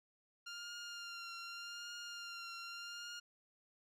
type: tone with vibrato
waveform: 15% pulse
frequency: 1396.9 Hz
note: F6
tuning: in tune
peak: -39 dBFS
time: 0.46-3.2 s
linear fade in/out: 10 ms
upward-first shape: triangle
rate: 0.84 Hz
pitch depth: 30 cents each way
effects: low-pass 8000 Hz 12 dB/octave